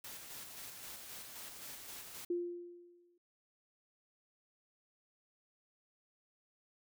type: noise with tremolo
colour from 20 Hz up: white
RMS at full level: -48 dBFS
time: 0.04-2.25 s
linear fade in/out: 5 ms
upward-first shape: square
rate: 3.8 Hz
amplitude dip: 30%
type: tone with exponential decay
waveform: sine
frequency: 349.2 Hz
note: F4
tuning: in tune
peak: -31 dBFS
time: 2.3-3.18 s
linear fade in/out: 5 ms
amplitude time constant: 190 ms
effects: none